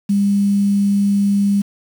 sine tone with quantisation, 200.7 Hz, G3, 41 cents sharp, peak -12 dBFS, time 0.09-1.62 s, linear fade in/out 10 ms, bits 6, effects none

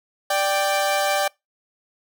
sawtooth tone pair together, 589 / 783.5 Hz, D5 / G5, +5 / -1 cents, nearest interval perfect fourth, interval 494 cents, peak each -18 dBFS, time 0.3-1.28 s, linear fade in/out 5 ms, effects noise-tail reverb RT60 0.2 s tail -25 dB re dry

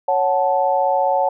sine chord, F# minor, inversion second, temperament equal with one note detuned, 554.4 / 740 / 875.4 Hz, C#5 / F#5 / A5, 0 / 0 / -9 cents, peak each -19 dBFS, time 0.08-1.29 s, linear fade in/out 5 ms, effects none

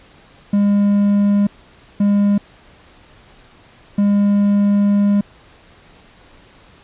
triangle tone bursts at uneven times, 202.9 Hz, G#3, 40 cents flat, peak -9 dBFS, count 3, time 0.53-1.47 / 2-2.38 / 3.98-5.21 s, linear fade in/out 5 ms, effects pink hiss -47 dBFS RMS until 6.83 s + resampled to 8000 Hz

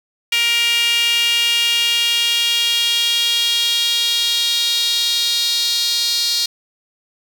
sawtooth tone with high-pass filter sweep, 469.5 Hz, A#4, 12 cents sharp, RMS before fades -17 dBFS, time 0.32-6.46 s, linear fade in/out 5 ms, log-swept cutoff 2600 to 4200 Hz, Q 5, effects 7-bit

